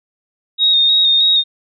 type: tone with vibrato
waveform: sine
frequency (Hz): 3729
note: A#7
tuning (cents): 0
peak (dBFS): -9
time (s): 0.58-1.44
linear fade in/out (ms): 50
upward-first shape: square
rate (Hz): 3.2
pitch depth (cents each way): 23
effects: none